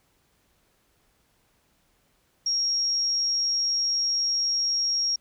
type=tone; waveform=sine; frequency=5588 Hz; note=F8; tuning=in tune; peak=-22 dBFS; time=2.46-5.16 s; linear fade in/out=5 ms; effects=pink hiss -67 dBFS RMS until 5.2 s